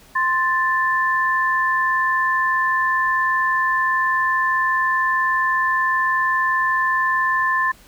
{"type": "tone pair together", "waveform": "sine", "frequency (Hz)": [1046.5, 1761.5], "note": ["C6", "A6"], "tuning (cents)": [0, 1], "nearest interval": "major sixth", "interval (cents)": 901, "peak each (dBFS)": -19, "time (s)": [0.15, 7.72], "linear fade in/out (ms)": 10, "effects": ["pink hiss -49 dBFS RMS until 7.87 s"]}